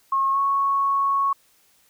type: tone with pitch glide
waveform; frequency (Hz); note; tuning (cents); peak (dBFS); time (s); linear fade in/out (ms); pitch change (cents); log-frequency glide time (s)
sine; 1084 to 1105.5; C#6 to C#6; -39 to -5; -18; 0.12-1.33; 5; +34; 0.32-0.38
effects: white hiss -60 dBFS RMS until 1.89 s